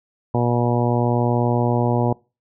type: harmonic tone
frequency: 120.5 Hz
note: B2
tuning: 42 cents flat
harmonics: 1 / 2 / 3 / 4 / 5 / 6 / 7 / 8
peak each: -20 / -23 / -25 / -26 / -27 / -28 / -28 / -29 dBFS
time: 0.34-2.13 s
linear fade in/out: 5 ms
effects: noise-tail reverb RT60 0.3 s tail -24 dB re dry